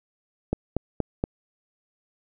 click train, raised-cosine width 2 ms, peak -10 dBFS, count 4, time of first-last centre 0.53-1.239 s, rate 4.23 Hz, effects none

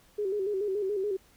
sine tone with vibrato, 398.6 Hz, G4, 29 cents sharp, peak -27 dBFS, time 0.18-1.17 s, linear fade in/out 10 ms, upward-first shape square, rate 7 Hz, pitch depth 76 cents each way, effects pink hiss -61 dBFS RMS until 1.36 s

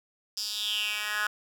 10% pulse tone with high-pass filter sweep, 210 Hz, G#3, 19 cents sharp, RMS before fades -31 dBFS, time 0.37-1.27 s, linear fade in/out 2 ms, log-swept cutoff 5100 to 1500 Hz, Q 5.4, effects none

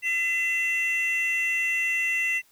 triangle tone pair together, 2023 / 2700 Hz, B6 / E7, +41 / +41 cents, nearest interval perfect fourth, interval 500 cents, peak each -23 dBFS, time 0.02-2.42 s, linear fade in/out 50 ms, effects tanh soft clip ceiling -17 dBFS + white hiss -61 dBFS RMS until 2.51 s

